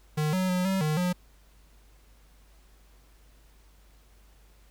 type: tone with pitch steps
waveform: square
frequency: 152.5 / 185.7 / 181.8 / 191.5 / 153.4 / 179.6 Hz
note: D#3 / F#3 / F#3 / G3 / D#3 / F3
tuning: -34 / +7 / -30 / -40 / -24 / +49 cents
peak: -25 dBFS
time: 0.17-1.13 s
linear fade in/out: 10 ms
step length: 160 ms
effects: added 50 Hz sine -55 dBFS peak until 4.7 s + pink hiss -63 dBFS RMS until 4.7 s